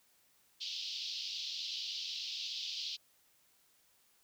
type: band-pass noise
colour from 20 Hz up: white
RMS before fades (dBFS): -41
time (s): 0.6-2.97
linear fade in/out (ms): 20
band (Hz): 2900 to 5100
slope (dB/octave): 48
effects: white hiss -70 dBFS RMS until 4.23 s